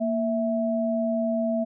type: tone pair together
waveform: sine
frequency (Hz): 232.3 / 657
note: A#3 / E5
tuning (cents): -6 / -6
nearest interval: octave + tritone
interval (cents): 1800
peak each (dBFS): -25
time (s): 0-1.65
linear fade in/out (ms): 20
effects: none